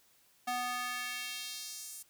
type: tone with high-pass filter sweep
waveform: square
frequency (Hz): 246.9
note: B3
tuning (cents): 0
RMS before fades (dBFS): -39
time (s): 0.47-2.03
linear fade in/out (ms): 10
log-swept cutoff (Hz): 690 to 9000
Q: 1.4
effects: white hiss -67 dBFS RMS until 2.09 s